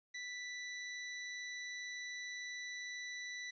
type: tone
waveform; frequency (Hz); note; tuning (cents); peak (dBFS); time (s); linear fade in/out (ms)
sawtooth; 1975.5; B6; 0; -39; 0.14-3.51; 10
effects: resampled to 16000 Hz + 12-bit